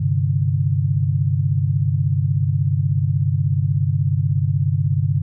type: chord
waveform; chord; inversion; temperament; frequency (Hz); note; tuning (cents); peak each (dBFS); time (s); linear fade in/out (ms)
sine; G suspended fourth; none; equal with one note detuned; 98 / 130.81 / 147.26; G2 / C3 / D3; 0 / 0 / +5; -20; 0-5.22; 10
effects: none